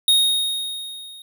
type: tone with level ramp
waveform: square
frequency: 3729 Hz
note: A#7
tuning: in tune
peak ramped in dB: -12 to -39 dBFS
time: 0.08-1.22 s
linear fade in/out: 2 ms
effects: none